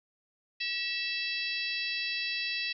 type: harmonic tone with a mistuned harmonic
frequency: 661 Hz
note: E5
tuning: 5 cents sharp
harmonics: 3 / 4 / 5 / 6 / 7 / 8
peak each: -39 / -34 / -41 / -38 / -39 / -42 dBFS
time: 0.6-2.73 s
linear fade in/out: 10 ms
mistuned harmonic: 3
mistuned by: -44 cents
effects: none